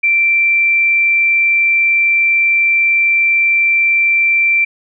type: tone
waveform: sine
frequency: 2349 Hz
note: D7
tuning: in tune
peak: -9 dBFS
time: 0.03-4.65 s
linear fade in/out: 10 ms
effects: none